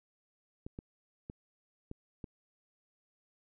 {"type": "clicks", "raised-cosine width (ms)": 3, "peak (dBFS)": -29, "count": 5, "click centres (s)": [0.665, 0.789, 1.299, 1.914, 2.242], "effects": []}